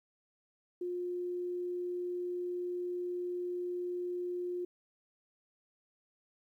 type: tone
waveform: sine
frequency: 355.8 Hz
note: F4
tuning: 32 cents sharp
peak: -34 dBFS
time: 0.81-4.65 s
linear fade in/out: 5 ms
effects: 12-bit